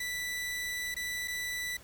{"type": "tone with dropouts", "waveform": "sawtooth", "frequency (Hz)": 1975.5, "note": "B6", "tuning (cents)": 0, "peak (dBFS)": -30, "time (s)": [0, 1.77], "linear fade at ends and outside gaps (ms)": 5, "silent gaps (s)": [[0.944, 0.964], [1.276, 1.28]], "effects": ["added 60 Hz sine -56 dBFS peak until 1.83 s", "pink hiss -55 dBFS RMS until 1.83 s"]}